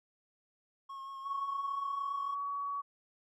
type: tone with vibrato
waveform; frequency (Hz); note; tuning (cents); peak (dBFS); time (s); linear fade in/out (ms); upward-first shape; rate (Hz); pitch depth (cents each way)
triangle; 1086; C#6; -36; -40; 0.89-2.35; 10; sine; 5.8; 17
type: tone with pitch glide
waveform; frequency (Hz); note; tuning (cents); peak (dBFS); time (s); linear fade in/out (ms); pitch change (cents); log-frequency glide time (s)
sine; 1108.7 to 1128.7; C#6 to C#6; 0 to +31; -34; 1.25-2.82; 20; +31; 1.46-2.42
effects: none